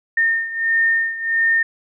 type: beating tone pair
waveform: sine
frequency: 1822 / 1823.5 Hz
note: A#6 / A#6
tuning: -40 / -39 cents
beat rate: 1.5 Hz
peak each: -17 / -21 dBFS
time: 0.17-1.63 s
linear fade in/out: 5 ms
effects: none